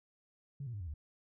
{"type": "tone with pitch steps", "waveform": "sine", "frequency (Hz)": [139.6, 119.44, 102.19, 87.44, 74.81], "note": ["C#3", "A#2", "G#2", "F2", "D2"], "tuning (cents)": [13, 43, -27, 3, 33], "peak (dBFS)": -38, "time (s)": [0.6, 0.94], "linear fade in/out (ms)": 5, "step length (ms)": 68, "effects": ["tanh soft clip ceiling -34 dBFS"]}